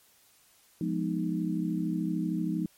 sine chord, F half-diminished seventh, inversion none, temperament equal, 174.61 / 207.7 / 246.9 / 311.1 Hz, F3 / Ab3 / Cb4 / Eb4, 0 / 0 / 0 / 0 cents, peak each -31 / -34 / -36 / -32 dBFS, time 0.81-2.66 s, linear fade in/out 2 ms, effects white hiss -62 dBFS RMS until 2.77 s + MP3 64 kbps

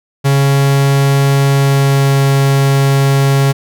45% pulse tone with pitch glide, 138.59 to 137.63 Hz, C#3 to C#3, 0 to -12 cents, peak -8 dBFS, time 0.24-3.53 s, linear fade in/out 20 ms, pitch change -12 cents, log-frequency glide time 1.45-2.25 s, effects none

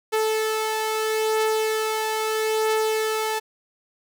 sawtooth beating tone pair, 436.8 / 437.57 Hz, A4 / A4, -13 / -10 cents, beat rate 0.77 Hz, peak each -18 / -26 dBFS, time 0.12-3.4 s, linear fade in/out 20 ms, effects none

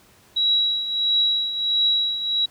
sine tone with tremolo, 3882 Hz, B7, 31 cents flat, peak -15 dBFS, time 0.36-2.46 s, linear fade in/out 10 ms, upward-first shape triangle, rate 1.5 Hz, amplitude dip 70%, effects pink hiss -54 dBFS RMS until 2.5 s + high-pass 60 Hz 12 dB/octave

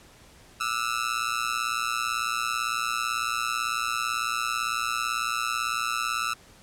sawtooth tone with amplitude modulation, 1318.5 Hz, E6, in tune, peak -18 dBFS, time 0.6-6.34 s, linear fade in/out 10 ms, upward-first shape sine, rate 118 Hz, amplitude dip 100%, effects pink hiss -53 dBFS RMS until 6.62 s + low-pass 11000 Hz 12 dB/octave

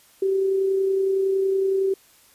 sine tone with amplitude modulation, 386.2 Hz, G4, 26 cents flat, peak -17 dBFS, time 0.22-1.94 s, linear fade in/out 5 ms, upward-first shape sine, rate 30.8 Hz, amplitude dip 30%, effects white hiss -55 dBFS RMS until 2.34 s + resampled to 32000 Hz

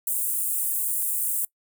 pink high-pass noise, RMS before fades -26 dBFS, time 0.07-1.45 s, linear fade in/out 2 ms, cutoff 8500 Hz, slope 48 dB/octave, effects noise-tail reverb RT60 0.1 s tail -23 dB re dry

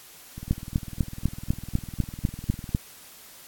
two click trains, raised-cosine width 5 ms, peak -9 / -24 dBFS, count 10 / 47, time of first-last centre 0.51-2.749 / 0.38-2.692 s, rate 4.02 / 19.9 Hz, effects white hiss -48 dBFS RMS until 3.47 s + AAC 64 kbps

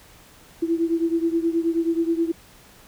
sine beating tone pair, 329.9 / 339.3 Hz, E4 / F4, +1 / -50 cents, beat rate 9.4 Hz, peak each -21 / -24 dBFS, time 0.62-2.32 s, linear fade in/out 10 ms, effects pink hiss -50 dBFS RMS until 2.87 s

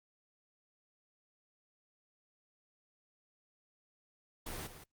pink noise with echo, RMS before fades -42 dBFS, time 4.46-4.67 s, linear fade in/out 5 ms, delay 170 ms, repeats 1, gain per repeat -10 dB, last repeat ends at 4.84 s, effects Opus 24 kbps

